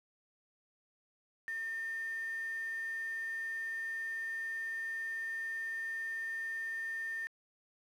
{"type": "tone with quantisation", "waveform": "sine", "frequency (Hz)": 1809, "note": "A6", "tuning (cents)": 48, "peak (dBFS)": -36, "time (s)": [1.48, 7.27], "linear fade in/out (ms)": 0, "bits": 9, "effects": ["low-pass 12000 Hz 12 dB/octave"]}